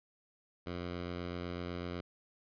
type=tone; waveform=10% pulse; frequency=88 Hz; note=F2; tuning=14 cents sharp; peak=-30 dBFS; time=0.66-2.01 s; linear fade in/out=10 ms; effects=resampled to 11025 Hz